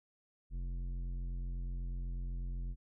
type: tone with tanh clipping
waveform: sine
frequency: 44.06 Hz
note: F1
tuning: 16 cents sharp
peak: -38 dBFS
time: 0.5-2.76 s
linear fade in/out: 50 ms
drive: 11 dB
effects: none